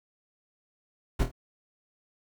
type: noise with echo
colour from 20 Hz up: brown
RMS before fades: -24 dBFS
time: 1.19-1.24 s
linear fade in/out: 10 ms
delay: 25 ms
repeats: 3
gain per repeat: -7 dB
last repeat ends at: 1.315 s
effects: none